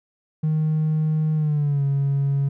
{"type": "tone with pitch glide", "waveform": "triangle", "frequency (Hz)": [155.56, 139.39], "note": ["D#3", "C#3"], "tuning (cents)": [0, 10], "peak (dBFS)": -15, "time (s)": [0.43, 2.49], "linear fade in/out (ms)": 10, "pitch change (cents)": -190, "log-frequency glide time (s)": [1.35, 1.84], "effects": ["tanh soft clip ceiling -14 dBFS"]}